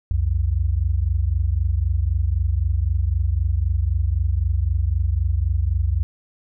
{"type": "tone pair together", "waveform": "sine", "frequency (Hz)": [63.43, 87.31], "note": ["B1", "F2"], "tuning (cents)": [47, 0], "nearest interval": "tritone", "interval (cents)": 553, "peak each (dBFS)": -20, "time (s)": [0.11, 6.03], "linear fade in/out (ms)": 0, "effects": []}